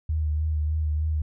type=tone with vibrato; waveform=sine; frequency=77 Hz; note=D#2; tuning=17 cents flat; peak=-22 dBFS; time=0.09-1.22 s; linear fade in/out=5 ms; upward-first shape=sine; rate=3.3 Hz; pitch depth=32 cents each way; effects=none